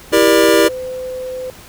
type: click train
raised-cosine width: 2 ms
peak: -20 dBFS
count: 11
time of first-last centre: 0.12-0.646 s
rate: 19 Hz
type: chord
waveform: square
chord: E half-diminished seventh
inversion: none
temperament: just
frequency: 329.6 / 395.6 / 474.7 / 593.3 Hz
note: E4 / G4 / Bb4 / D5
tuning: 0 / +16 / +31 / +18 cents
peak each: -15 dBFS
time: 0.12-0.69 s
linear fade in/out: 20 ms
type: tone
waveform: sine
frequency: 511 Hz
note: C5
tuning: 41 cents flat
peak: -22 dBFS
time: 0.65-1.5 s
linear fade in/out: 0 ms
effects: pink hiss -39 dBFS RMS until 1.68 s